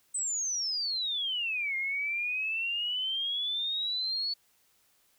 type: exponential two-way sweep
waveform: sine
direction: down then up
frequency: 8230 to 2115 to 4451 Hz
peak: -29 dBFS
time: 0.14-4.34 s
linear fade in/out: 10 ms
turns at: 1.76 s
effects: white hiss -68 dBFS RMS until 5.18 s